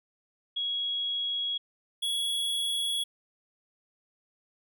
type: tone pair in turn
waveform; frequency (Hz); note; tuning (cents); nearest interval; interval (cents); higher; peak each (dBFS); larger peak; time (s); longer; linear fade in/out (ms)
sine / square; 3322 / 3355; G#7 / G#7; 0 / +17; unison; 17; second; -28; neither; 0.56-1.58 / 2.02-3.04; neither; 10
effects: none